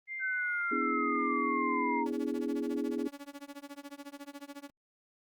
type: tone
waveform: sine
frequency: 2100 Hz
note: C7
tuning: 6 cents sharp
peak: -36 dBFS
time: 0.07-2.04 s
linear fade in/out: 50 ms
type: linear sweep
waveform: sine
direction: down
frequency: 1552 to 916 Hz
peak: -31 dBFS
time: 0.19-2.08 s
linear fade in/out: 50 ms
type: chord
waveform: sine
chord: E dominant seventh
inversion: second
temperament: equal with one note detuned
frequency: 246.9 / 287.6 / 329.6 / 415.3 Hz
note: B3 / D4 / E4 / G#4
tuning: 0 / -36 / 0 / 0 cents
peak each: -36 / -36 / -37 / -37 dBFS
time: 0.71-3.08 s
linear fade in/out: 10 ms
type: tone with tremolo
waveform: sawtooth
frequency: 283.9 Hz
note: C#4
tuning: 41 cents sharp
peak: -37 dBFS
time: 2.06-4.7 s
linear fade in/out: 0 ms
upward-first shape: sine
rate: 14 Hz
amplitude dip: 95%
effects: Opus 24 kbps